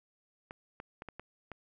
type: clicks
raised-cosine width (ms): 0.5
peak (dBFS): -28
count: 6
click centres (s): 0.509 / 0.801 / 1.021 / 1.087 / 1.196 / 1.517
effects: none